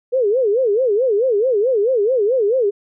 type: tone with vibrato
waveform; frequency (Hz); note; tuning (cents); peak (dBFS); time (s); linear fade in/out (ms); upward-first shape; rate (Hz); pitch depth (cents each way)
sine; 460.8; A#4; -20; -13; 0.12-2.71; 20; sine; 4.6; 250
effects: none